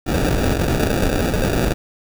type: noise with sample-and-hold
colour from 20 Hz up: pink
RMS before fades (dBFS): -18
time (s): 0.06-1.74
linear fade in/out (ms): 20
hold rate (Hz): 1050
effects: none